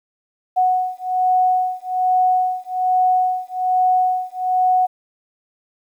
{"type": "beating tone pair", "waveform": "sine", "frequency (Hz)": [737, 738.2], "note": ["F#5", "F#5"], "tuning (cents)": [-7, -4], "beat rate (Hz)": 1.2, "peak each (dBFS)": -18, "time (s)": [0.56, 4.87], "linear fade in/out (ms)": 20, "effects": ["9-bit"]}